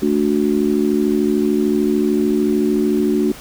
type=chord; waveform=sine; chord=D major; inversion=second; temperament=just; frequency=220.2 / 293.7 / 367.1 Hz; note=A3 / D4 / F#4; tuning=+2 / 0 / -14 cents; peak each=-18 dBFS; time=0.02-3.32 s; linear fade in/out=5 ms; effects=pink hiss -37 dBFS RMS until 3.4 s